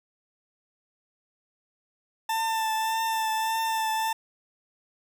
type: tone with vibrato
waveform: 40% pulse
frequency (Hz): 889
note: A5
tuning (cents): +18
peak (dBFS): -24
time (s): 2.29-4.13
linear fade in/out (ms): 5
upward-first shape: triangle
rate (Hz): 1.7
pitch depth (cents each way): 23
effects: none